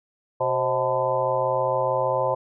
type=harmonic tone with a mistuned harmonic; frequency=126.4 Hz; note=B2; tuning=41 cents sharp; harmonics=1 / 3 / 4 / 5 / 6 / 7 / 8; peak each=-34 / -33 / -24 / -27 / -35 / -27 / -28 dBFS; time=0.4-2.35 s; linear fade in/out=10 ms; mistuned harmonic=4; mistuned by=+73 cents; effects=none